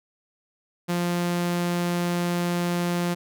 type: tone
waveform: sawtooth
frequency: 174.61 Hz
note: F3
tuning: in tune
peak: -19 dBFS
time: 0.88-3.15 s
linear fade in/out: 20 ms
effects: none